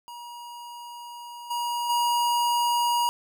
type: tone with level steps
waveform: square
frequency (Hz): 955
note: A#5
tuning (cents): +42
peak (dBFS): -39 / -27 / -22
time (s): 0.08-3.09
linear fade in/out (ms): 0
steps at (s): 1.5 / 1.89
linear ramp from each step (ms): 10
effects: none